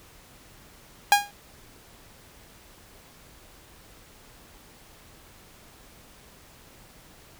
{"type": "tone with exponential decay", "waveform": "sawtooth", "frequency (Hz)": 816, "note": "G#5", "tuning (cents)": -31, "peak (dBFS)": -7, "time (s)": [1.12, 1.31], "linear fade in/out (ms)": 1, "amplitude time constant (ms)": 40, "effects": ["pink hiss -52 dBFS RMS until 7.39 s"]}